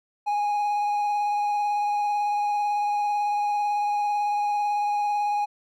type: tone with vibrato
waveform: triangle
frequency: 827 Hz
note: G#5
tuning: 8 cents flat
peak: -20 dBFS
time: 0.26-5.46 s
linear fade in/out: 20 ms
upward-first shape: sine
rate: 18 Hz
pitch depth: 15 cents each way
effects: none